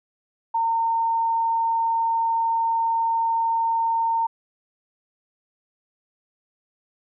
sine tone, 913 Hz, A#5, 36 cents flat, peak -19 dBFS, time 0.54-4.27 s, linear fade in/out 10 ms, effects none

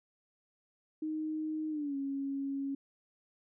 sine tone with pitch glide, 311.1 to 275.6 Hz, D#4 to C#4, 0 to -10 cents, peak -33 dBFS, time 1.02-2.75 s, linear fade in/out 5 ms, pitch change -210 cents, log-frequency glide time 1.7-1.96 s, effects none

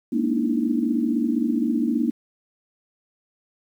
sine tone cluster, 210.5 / 235.9 / 286.5 / 301.7 / 325.6 Hz, G#3 / A#3 / D4 / D4 / E4, +24 / +21 / -43 / +47 / -21 cents, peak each -31 / -22 / -27 / -27 / -28 dBFS, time 0.12-2.11 s, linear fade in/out 10 ms, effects 9-bit

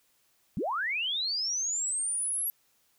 sine linear sweep, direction up, 134.5 to 11500 Hz, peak -28 dBFS, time 0.57-2.5 s, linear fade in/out 0 ms, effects white hiss -69 dBFS RMS until 2.98 s

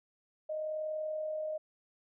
sine tone with amplitude modulation, 620 Hz, D#5, 6 cents flat, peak -32 dBFS, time 0.49-1.58 s, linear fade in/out 10 ms, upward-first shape sine, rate 40.6 Hz, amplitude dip 35%, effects none

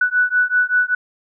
sine beating tone pair, 1480 / 1485.2 Hz, F#6 / F#6, 0 / +6 cents, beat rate 5.2 Hz, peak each -17 dBFS, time 0.01-0.95 s, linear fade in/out 5 ms, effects none

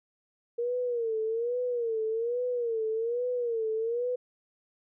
sine tone with vibrato, 467 Hz, A#4, 3 cents sharp, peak -27 dBFS, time 0.58-4.16 s, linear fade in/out 10 ms, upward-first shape sine, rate 1.2 Hz, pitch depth 110 cents each way, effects none

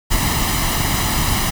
pink noise with comb filter, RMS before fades -18 dBFS, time 0.1-1.51 s, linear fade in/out 20 ms, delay 1 ms, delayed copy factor +0.6, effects none

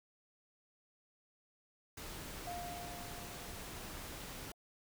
pink noise, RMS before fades -47 dBFS, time 1.97-4.52 s, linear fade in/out 5 ms
sine tone with exponential decay, 702 Hz, F5, 9 cents sharp, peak -40 dBFS, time 2.47-4.54 s, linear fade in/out 2 ms, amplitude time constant 450 ms
effects none

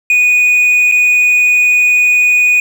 triangle tone with dropouts, 2472 Hz, D#7, 12 cents flat, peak -5 dBFS, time 0.1-2.6 s, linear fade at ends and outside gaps 2 ms, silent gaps 0.915-0.921 s, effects 7-bit

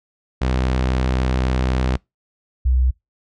sawtooth / sine tone pair in turn, 63.8 / 63.36 Hz, C2 / B1, -43 / +45 cents, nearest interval unison, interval 12 cents, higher first, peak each -13 dBFS, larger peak neither, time 0.41-1.97 / 2.65-2.91 s, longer first, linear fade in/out 10 ms, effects noise-tail reverb RT60 0.2 s tail -26 dB re dry + low-pass 5000 Hz 12 dB/octave

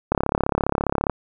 click train, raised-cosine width 1 ms, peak -5 dBFS, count 35, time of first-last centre 0.12-1.097 s, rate 34.8 Hz, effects none

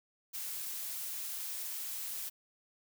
blue noise, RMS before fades -40 dBFS, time 0.33-2.3 s, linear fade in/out 20 ms, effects none

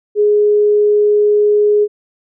sine tone, 416.9 Hz, G#4, 7 cents sharp, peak -8 dBFS, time 0.15-1.88 s, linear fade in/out 50 ms, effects none

